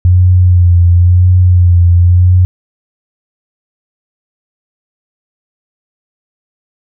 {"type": "tone with vibrato", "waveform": "sine", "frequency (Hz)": 89, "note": "F2", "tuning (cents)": 33, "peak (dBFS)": -3, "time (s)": [0.05, 2.45], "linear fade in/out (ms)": 0, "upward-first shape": "sine", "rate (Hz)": 0.96, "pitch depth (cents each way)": 38, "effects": []}